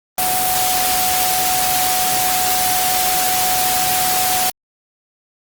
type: tone in noise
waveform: sine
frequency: 740 Hz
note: F#5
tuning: in tune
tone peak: -19 dBFS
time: 0.18-4.5 s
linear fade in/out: 2 ms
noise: white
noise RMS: -18 dBFS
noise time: 0.18-4.5 s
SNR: -4 dB
effects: Opus 24 kbps